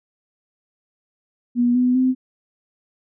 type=tone with pitch steps; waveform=sine; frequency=242.1 / 249.6 / 257.4 Hz; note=B3 / B3 / C4; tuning=-34 / +19 / -28 cents; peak=-14 dBFS; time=1.55-2.15 s; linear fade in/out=50 ms; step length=200 ms; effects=none